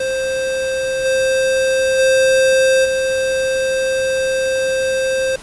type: tone with level steps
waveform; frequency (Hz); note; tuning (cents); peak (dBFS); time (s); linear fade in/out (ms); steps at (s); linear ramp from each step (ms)
square; 526; C5; +9; -18 / -14 / -11 / -16; 0-5.36; 5; 1.04 / 1.98 / 2.84; 20
effects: pink hiss -37 dBFS RMS until 5.42 s + resampled to 24000 Hz